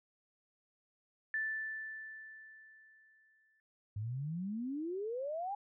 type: tone with exponential decay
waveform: sine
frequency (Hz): 1760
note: A6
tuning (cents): 0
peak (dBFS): -32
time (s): 1.34-3.6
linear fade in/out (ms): 1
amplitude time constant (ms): 490
type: exponential sweep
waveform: sine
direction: up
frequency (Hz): 99.9 to 830.6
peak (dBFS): -36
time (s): 3.96-5.55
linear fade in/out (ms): 5
effects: none